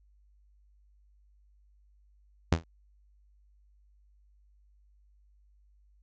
sawtooth tone with exponential decay, 82.41 Hz, E2, in tune, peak -15 dBFS, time 2.52-2.64 s, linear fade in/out 5 ms, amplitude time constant 25 ms, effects added 50 Hz sine -60 dBFS peak until 6.02 s + resampled to 16000 Hz

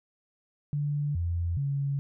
sine tone with pitch steps, 145.9 / 85.7 / 139.9 Hz, D3 / F2 / C#3, -11 / -32 / +16 cents, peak -26 dBFS, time 0.73-1.99 s, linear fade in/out 0 ms, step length 420 ms, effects none

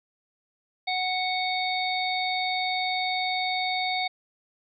harmonic tone, 740 Hz, F#5, in tune, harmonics 1 / 3 / 5 / 6, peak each -28 / -30 / -32 / -35 dBFS, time 0.87-4.08 s, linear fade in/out 10 ms, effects none

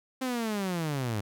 sawtooth linear sweep, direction down, 264 to 98.2 Hz, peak -25 dBFS, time 0.21-1.21 s, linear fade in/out 10 ms, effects none

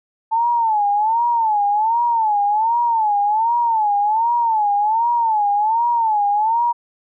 sine tone with vibrato, 880 Hz, A5, in tune, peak -14 dBFS, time 0.31-6.73 s, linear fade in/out 20 ms, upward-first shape sine, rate 1.3 Hz, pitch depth 140 cents each way, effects none

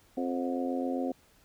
harmonic tone with a mistuned harmonic, 87.6 Hz, F2, 6 cents sharp, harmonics 3 / 4 / 5 / 6 / 7 / 8, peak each -31 / -38 / -41 / -36 / -44 / -39 dBFS, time 0.17-1.12 s, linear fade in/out 5 ms, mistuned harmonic 8, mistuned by +57 cents, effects pink hiss -63 dBFS RMS until 1.44 s

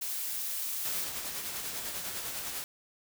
blue noise, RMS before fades -35 dBFS, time 0.01-1.05 s, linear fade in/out 10 ms
white noise with tremolo, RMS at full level -36 dBFS, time 0.85-2.64 s, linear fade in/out 0 ms, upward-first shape sine, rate 10 Hz, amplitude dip 35%
effects none

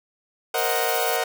sawtooth chord, C half-diminished seventh, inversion third, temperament equal, 466.2 / 523.3 / 622.3 / 740 Hz, Bb4 / C5 / Eb5 / Gb5, 0 / 0 / 0 / 0 cents, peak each -23 / -26 / -25 / -22 dBFS, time 0.54-1.24 s, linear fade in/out 5 ms
violet noise with tremolo, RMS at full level -27 dBFS, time 0.57-1.17 s, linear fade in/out 10 ms, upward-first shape triangle, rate 16 Hz, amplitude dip 55%
effects none

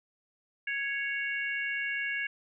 harmonic tone, 554.4 Hz, C#5, in tune, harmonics 3 / 4 / 5, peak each -33 / -34 / -38 dBFS, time 0.67-2.27 s, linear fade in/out 5 ms, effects none

